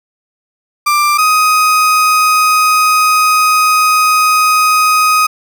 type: tone pair in turn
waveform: 35% pulse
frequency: 1183 / 1253.3 Hz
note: D6 / D#6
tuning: +12 / +12 cents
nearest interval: minor second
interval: 100 cents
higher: second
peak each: -7 / -6 dBFS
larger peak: second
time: 0.86-1.18 / 1.18-5.27 s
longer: second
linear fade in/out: 10 ms
effects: none